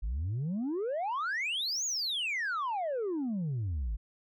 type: exponential two-way sweep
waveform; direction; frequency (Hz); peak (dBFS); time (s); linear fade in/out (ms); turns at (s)
sine; up then down; 47.52 to 6930 to 47.52; -28; 0.02-3.97; 20; 1.85
effects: tanh soft clip ceiling -29 dBFS